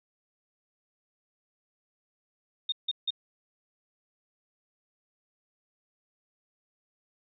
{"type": "tone bursts", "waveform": "sine", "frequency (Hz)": 3680, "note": "A#7", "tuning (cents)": -23, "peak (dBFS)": -26, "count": 3, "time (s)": [2.69, 3.106], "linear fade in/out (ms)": 5, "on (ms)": 32, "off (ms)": 160, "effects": []}